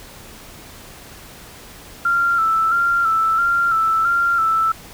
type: tone with vibrato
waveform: sine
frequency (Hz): 1353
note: E6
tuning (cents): +45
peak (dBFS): -14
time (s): 2.05-4.72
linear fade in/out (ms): 5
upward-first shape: square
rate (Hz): 1.5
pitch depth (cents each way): 41
effects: pink hiss -40 dBFS RMS until 4.93 s